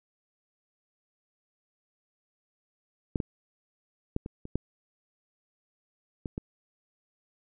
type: clicks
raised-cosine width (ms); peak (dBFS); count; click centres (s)
3; -14 / -17 / -15 / -23 / -27 / -14 / -21 / -20; 8; 3.158 / 3.202 / 4.164 / 4.261 / 4.454 / 4.556 / 6.258 / 6.379
effects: none